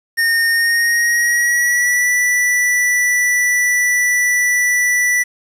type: tone with pitch glide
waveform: square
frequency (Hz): 1836 to 1967.8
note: A#6 to B6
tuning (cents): -27 to -7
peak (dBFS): -13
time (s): 0.17-5.24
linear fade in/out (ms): 20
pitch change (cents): +120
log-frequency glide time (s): 0.5-2.1
effects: resampled to 32000 Hz + 7-bit

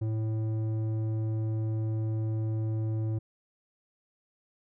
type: tone with low-pass filter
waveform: square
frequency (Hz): 110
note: A2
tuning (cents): 0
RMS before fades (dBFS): -30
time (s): 0.01-3.19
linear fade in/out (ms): 10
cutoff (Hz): 380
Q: 0.73
effects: none

